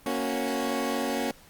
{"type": "chord", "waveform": "20% pulse", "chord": "F# major", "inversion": "first", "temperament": "equal", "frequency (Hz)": [233.1, 277.2, 370], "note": ["A#3", "C#4", "F#4"], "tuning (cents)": [0, 0, 0], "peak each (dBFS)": [-26, -25, -29], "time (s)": [0.06, 1.31], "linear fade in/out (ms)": 2, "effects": ["pink hiss -54 dBFS RMS until 1.49 s", "Opus 32 kbps"]}